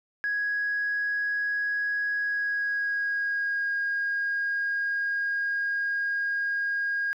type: tone with pitch glide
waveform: sine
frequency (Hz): 1661.2 to 1629.8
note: G#6 to G#6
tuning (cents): 0 to -33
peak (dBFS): -24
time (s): 0.24-7.13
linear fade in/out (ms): 0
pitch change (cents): -33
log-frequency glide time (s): 2.14-3.75
effects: tanh soft clip ceiling -21 dBFS + 11-bit